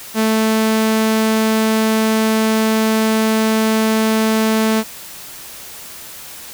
sawtooth tone, 220 Hz, A3, in tune, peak -9 dBFS, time 0.14-4.84 s, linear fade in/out 50 ms, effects white hiss -34 dBFS RMS until 6.53 s

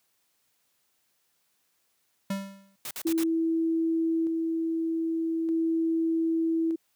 square tone with exponential decay, 196 Hz, G3, in tune, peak -26 dBFS, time 2.3-2.76 s, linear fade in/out 5 ms, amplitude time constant 99 ms
white noise bursts, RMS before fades -36 dBFS, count 4, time 2.85-3.236 s, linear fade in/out 2 ms, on 59 ms, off 50 ms
sine tone with tremolo, 327.1 Hz, E4, 13 cents flat, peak -23 dBFS, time 3.05-6.76 s, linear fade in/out 10 ms, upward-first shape square, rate 0.41 Hz, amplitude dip 25%
effects white hiss -72 dBFS RMS until 6.95 s + high-pass 80 Hz 12 dB/octave

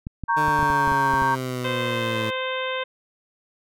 clicks, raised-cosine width 5 ms, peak -18 dBFS, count 10, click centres 0.069 / 0.237 / 0.482 / 0.591 / 0.629 / 0.702 / 0.876 / 0.919 / 1.138 / 1.221 s
sine chord, G diminished, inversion first, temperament equal, 932.3 / 1108.7 / 1568 Hz, Bb5 / Db6 / G6, 0 / 0 / 0 cents, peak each -20 / -25 / -25 dBFS, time 0.28-1.36 s, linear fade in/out 20 ms
15% pulse linear sweep, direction down, 151.7 to 110 Hz, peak -20 dBFS, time 0.36-2.31 s, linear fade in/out 20 ms
harmonic tone, 518 Hz, C5, 17 cents flat, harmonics 1 / 2 / 3 / 4 / 5 / 6 / 7, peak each -28 / -31 / -33 / -34 / -35 / -36 / -36 dBFS, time 1.64-2.84 s, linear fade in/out 10 ms
effects none

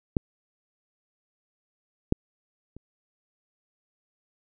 clicks, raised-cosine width 3 ms, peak -9 / -7 / -30 dBFS, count 3, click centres 0.168 / 2.124 / 2.766 s, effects none

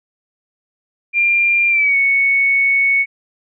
sine tone with pitch glide, 2390 to 2217 Hz, D7 to C#7, +30 to 0 cents, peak -11 dBFS, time 1.13-3.06 s, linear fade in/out 50 ms, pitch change -130 cents, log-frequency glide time 1.69-1.96 s, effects none

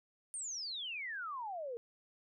sine exponential sweep, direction down, 9100 to 453.4 Hz, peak -39 dBFS, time 0.34-1.77 s, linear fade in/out 0 ms, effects none

